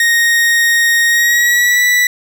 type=tone with pitch glide; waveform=40% pulse; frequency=1864 to 1963.5 Hz; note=A#6 to B6; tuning=-1 to -11 cents; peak=-8 dBFS; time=0-2.07 s; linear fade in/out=2 ms; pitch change=+90 cents; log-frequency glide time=1.06-1.84 s; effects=none